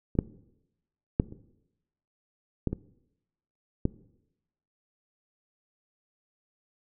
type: clicks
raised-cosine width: 3 ms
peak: -25 / -7 / -7 / -30 / -13 / -17 / -11 dBFS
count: 7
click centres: 0.153 / 0.189 / 1.199 / 1.324 / 2.673 / 2.73 / 3.854 s
effects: noise-tail reverb RT60 0.9 s tail -20 dB re dry